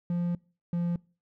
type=tone pair in turn; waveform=triangle; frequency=174 / 172.8 Hz; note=F3 / F3; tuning=-6 / -18 cents; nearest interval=unison; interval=12 cents; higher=first; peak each=-24 dBFS; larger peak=neither; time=0.1-0.35 / 0.73-0.96 s; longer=first; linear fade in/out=2 ms; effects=noise-tail reverb RT60 0.4 s tail -25 dB re dry